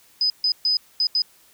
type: tone bursts at uneven times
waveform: sine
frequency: 5010 Hz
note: D#8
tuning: 11 cents sharp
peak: -17 dBFS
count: 5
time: 0.21-0.3 / 0.44-0.52 / 0.65-0.77 / 1-1.07 / 1.15-1.22 s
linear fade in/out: 2 ms
effects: white hiss -55 dBFS RMS until 1.53 s